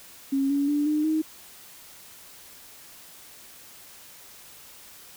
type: tone with pitch steps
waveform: sine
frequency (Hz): 272.9 / 282.5 / 292.5 / 302.8 / 313.5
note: C#4 / C#4 / D4 / D#4 / D#4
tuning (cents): -27 / +33 / -7 / -47 / +13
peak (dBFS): -21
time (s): 0.32-1.22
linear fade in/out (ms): 10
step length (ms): 180
effects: white hiss -48 dBFS RMS until 5.16 s